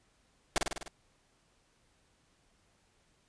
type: noise with echo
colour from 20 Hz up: pink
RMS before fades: -27 dBFS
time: 0.56-0.58 s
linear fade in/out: 0 ms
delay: 50 ms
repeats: 6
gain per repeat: -3 dB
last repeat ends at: 0.88 s
effects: pink hiss -70 dBFS RMS until 3.28 s + resampled to 22050 Hz